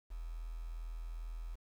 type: tone with quantisation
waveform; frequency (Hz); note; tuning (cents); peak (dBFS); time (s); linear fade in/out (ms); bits
sine; 41.2; E1; 0; -40; 0.1-1.56; 20; 10
effects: none